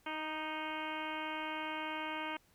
harmonic tone with a mistuned harmonic, 311.6 Hz, D#4, 3 cents sharp, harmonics 1 / 2 / 3 / 4 / 5 / 6 / 7 / 8 / 9 / 10, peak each -45 / -47 / -42 / -47 / -46 / -54 / -46 / -49 / -50 / -51 dBFS, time 0.06-2.37 s, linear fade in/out 5 ms, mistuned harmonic 4, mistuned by -16 cents, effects pink hiss -69 dBFS RMS until 2.54 s

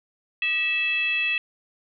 sine tone with frequency modulation, 2628 Hz, E7, 6 cents flat, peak -21 dBFS, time 0.42-1.38 s, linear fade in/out 2 ms, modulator 698 Hz, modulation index 0.66, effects none

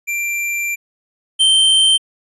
square tone pair in turn, 2362 / 3122 Hz, D7 / G7, +9 / -8 cents, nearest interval perfect fourth, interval 483 cents, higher second, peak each -19 / -10 dBFS, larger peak second, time 0.07-0.76 / 1.39-1.98 s, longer first, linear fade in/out 20 ms, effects resampled to 32000 Hz

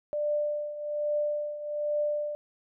sine tone with tremolo, 593 Hz, D5, 17 cents sharp, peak -24 dBFS, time 0.13-2.35 s, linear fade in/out 0 ms, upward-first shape triangle, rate 1.2 Hz, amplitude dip 75%, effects none

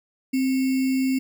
sine tone with sample-and-hold, 262.6 Hz, C4, 6 cents sharp, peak -19 dBFS, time 0.33-1.19 s, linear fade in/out 10 ms, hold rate 2450 Hz, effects none

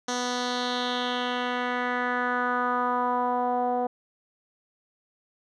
10% pulse tone with low-pass filter sweep, 246.9 Hz, B3, in tune, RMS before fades -27 dBFS, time 0.08-3.87 s, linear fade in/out 5 ms, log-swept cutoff 5900 to 660 Hz, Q 2.9, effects none

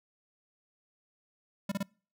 square tone bursts, 198.2 Hz, G3, 19 cents sharp, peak -30 dBFS, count 3, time 1.69-1.83 s, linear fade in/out 5 ms, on 28 ms, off 28 ms, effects noise-tail reverb RT60 0.4 s tail -26 dB re dry

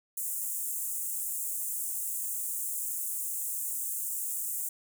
pink high-pass noise, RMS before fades -34 dBFS, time 0.17-4.69 s, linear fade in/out 5 ms, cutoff 7400 Hz, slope 48 dB/octave, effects none

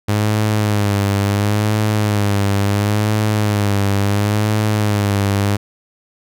sawtooth tone with vibrato, 103.4 Hz, G#2, 7 cents flat, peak -10 dBFS, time 0.08-5.57 s, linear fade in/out 10 ms, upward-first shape sine, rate 0.72 Hz, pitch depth 61 cents each way, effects none

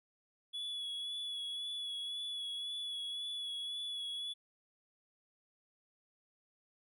triangle tone with vibrato, 3393 Hz, G#7, 36 cents sharp, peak -37 dBFS, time 0.53-4.34 s, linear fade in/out 20 ms, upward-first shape sine, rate 1.9 Hz, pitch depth 23 cents each way, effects none

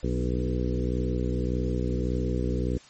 harmonic tone with a mistuned harmonic, 61.74 Hz, B1, in tune, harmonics 1 / 2 / 3 / 4 / 5 / 6 / 7 / 8, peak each -28 / -31 / -33 / -34 / -35 / -36 / -36 / -37 dBFS, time 0.03-2.78 s, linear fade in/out 5 ms, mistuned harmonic 5, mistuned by -19 cents, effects white hiss -52 dBFS RMS until 2.89 s + MP3 32 kbps

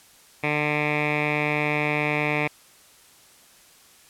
10% pulse tone with low-pass filter, 149.3 Hz, D3, 29 cents sharp, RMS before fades -24 dBFS, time 0.43-2.48 s, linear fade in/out 10 ms, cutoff 2400 Hz, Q 4.9, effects white hiss -53 dBFS RMS until 4.09 s + low-pass 12000 Hz 12 dB/octave

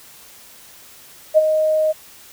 sine tone with ADSR envelope, 623 Hz, D#5, 2 cents sharp, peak -6 dBFS, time 1.34-1.93 s, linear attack 35 ms, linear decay 28 ms, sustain -8 dB, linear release 23 ms, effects white hiss -44 dBFS RMS until 2.32 s

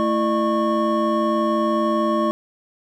triangle tone cluster, 221.7 / 333 / 601 / 1100 Hz, A3 / E4 / D5 / C#6, +13 / +18 / +40 / -14 cents, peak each -21 dBFS, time 0-2.31 s, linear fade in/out 0 ms, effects none

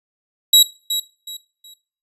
sawtooth tone with echo, 3866 Hz, B7, 38 cents flat, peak -4 dBFS, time 0.53-0.63 s, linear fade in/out 5 ms, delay 370 ms, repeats 3, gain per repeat -11 dB, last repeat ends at 1.74 s, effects noise-tail reverb RT60 0.4 s tail -17 dB re dry + resampled to 32000 Hz

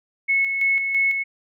sine tone with tremolo, 2194 Hz, C#7, 18 cents flat, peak -16 dBFS, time 0.28-1.24 s, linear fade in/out 20 ms, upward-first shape square, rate 3 Hz, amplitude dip 45%, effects none

